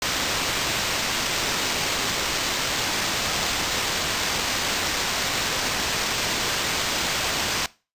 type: noise with sample-and-hold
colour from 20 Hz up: white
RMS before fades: -25 dBFS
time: 0.02-7.66 s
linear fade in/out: 2 ms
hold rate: 11025 Hz
effects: noise-tail reverb RT60 0.3 s tail -20 dB re dry + resampled to 32000 Hz